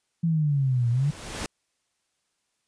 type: exponential two-way sweep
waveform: sine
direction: down then up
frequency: 170 to 116.54 to 151.8 Hz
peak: -20 dBFS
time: 0.23-1.11 s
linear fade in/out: 10 ms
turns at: 0.9 s
type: noise with exponential growth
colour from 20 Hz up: pink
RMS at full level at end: -30 dBFS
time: 0.49-1.46 s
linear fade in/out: 0 ms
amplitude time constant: 210 ms
effects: white hiss -75 dBFS RMS until 2.67 s + resampled to 22050 Hz